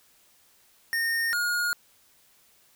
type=tone pair in turn; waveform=square; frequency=1837 / 1432.6 Hz; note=A#6 / F6; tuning=-26 / +44 cents; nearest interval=major third; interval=430 cents; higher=first; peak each=-25 dBFS; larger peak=neither; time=0.93-1.33 / 1.33-1.73 s; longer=neither; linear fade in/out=0 ms; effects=white hiss -61 dBFS RMS until 2.75 s